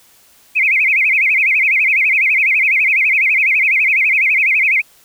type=tone with vibrato; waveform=sine; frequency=2307 Hz; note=D7; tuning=31 cents flat; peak=-10 dBFS; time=0.55-4.82 s; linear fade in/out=20 ms; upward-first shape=sine; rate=12 Hz; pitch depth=200 cents each way; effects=white hiss -49 dBFS RMS until 5.04 s